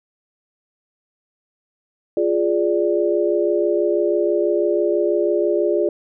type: chord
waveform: sine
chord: D diminished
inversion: first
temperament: equal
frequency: 349.2 / 415.3 / 587.3 Hz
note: F4 / Ab4 / D5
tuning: 0 / 0 / 0 cents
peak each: -19 / -20 / -21 dBFS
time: 2.17-5.89 s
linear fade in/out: 2 ms
effects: none